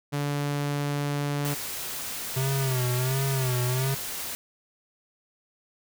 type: tone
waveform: sawtooth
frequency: 144.2 Hz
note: D3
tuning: 31 cents flat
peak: -22 dBFS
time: 0.12-1.55 s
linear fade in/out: 20 ms
type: noise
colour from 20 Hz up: white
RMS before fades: -34 dBFS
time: 1.45-4.35 s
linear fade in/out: 0 ms
type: tone with vibrato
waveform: square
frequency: 130 Hz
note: C3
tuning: 11 cents flat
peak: -25 dBFS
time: 2.36-3.95 s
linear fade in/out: 10 ms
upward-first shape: sine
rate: 1.4 Hz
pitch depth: 86 cents each way
effects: none